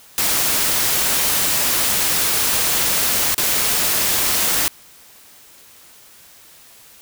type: noise with dropouts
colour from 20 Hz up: white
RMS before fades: -18 dBFS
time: 0.18-4.68 s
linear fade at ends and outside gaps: 0 ms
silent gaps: 3.345-3.38 s
effects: white hiss -46 dBFS RMS until 7.01 s